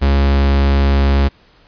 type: tone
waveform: 45% pulse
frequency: 69.3 Hz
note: C#2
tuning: in tune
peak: -10 dBFS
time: 0.01-1.29 s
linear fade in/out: 20 ms
effects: pink hiss -50 dBFS RMS until 1.67 s + resampled to 11025 Hz